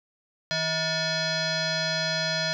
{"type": "tone with frequency modulation", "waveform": "sine", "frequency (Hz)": 1760, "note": "A6", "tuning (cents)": 0, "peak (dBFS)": -24, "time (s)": [0.51, 2.53], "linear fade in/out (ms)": 0, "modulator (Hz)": 800, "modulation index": 4.2, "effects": []}